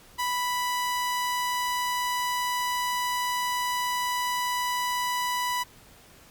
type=tone; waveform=sawtooth; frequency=987.8 Hz; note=B5; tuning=in tune; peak=-22 dBFS; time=0.18-5.64 s; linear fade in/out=20 ms; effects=pink hiss -53 dBFS RMS until 6.3 s + Opus 48 kbps